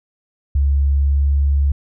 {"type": "tone with pitch glide", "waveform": "sine", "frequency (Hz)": [69.9, 70.39], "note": ["C#2", "C#2"], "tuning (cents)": [15, 27], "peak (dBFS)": -12, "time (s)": [0.55, 1.72], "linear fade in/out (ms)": 5, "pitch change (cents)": 12, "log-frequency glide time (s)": [0.91, 1.32], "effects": []}